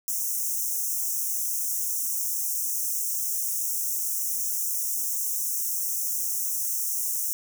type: high-pass noise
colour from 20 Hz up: white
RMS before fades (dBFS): -28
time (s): 0.08-7.33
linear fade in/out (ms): 0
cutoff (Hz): 5600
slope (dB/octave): 96
effects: none